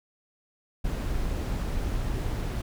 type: noise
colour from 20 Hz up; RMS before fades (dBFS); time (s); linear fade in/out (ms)
brown; -29; 0.84-2.62; 10
effects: none